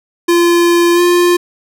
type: tone with pitch glide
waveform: square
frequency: 344.4 to 351.4 Hz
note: F4 to F4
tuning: -24 to +11 cents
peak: -8 dBFS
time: 0.28-1.37 s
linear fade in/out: 10 ms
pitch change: +35 cents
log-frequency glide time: 0.94-1.01 s
effects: none